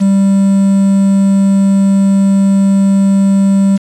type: tone with quantisation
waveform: triangle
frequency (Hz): 196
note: G3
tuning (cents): 0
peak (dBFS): -4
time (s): 0-3.78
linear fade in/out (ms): 20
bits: 5
effects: resampled to 24000 Hz